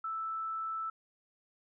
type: tone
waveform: sine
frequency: 1318.5 Hz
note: E6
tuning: in tune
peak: -34 dBFS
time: 0.04-0.9 s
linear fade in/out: 5 ms
effects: none